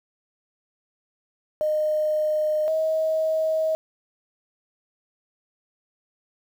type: tone pair in turn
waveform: sine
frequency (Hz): 613 / 634.3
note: D#5 / D#5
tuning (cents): -26 / +33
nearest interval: minor second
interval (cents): 59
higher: second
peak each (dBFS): -20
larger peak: neither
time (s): 1.61-2.68 / 2.68-3.75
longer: neither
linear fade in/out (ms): 0
effects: 8-bit